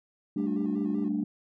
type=chord; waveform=sine; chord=G suspended second; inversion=none; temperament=equal; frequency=196 / 220 / 293.7 Hz; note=G3 / A3 / D4; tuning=0 / 0 / 0 cents; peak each=-31 / -30 / -29 dBFS; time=0.36-1.24 s; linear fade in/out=5 ms
type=tone with vibrato; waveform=triangle; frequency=378 Hz; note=F#4; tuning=37 cents sharp; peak=-36 dBFS; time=0.37-1.09 s; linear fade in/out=10 ms; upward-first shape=square; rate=5.2 Hz; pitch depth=78 cents each way
effects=tanh soft clip ceiling -19 dBFS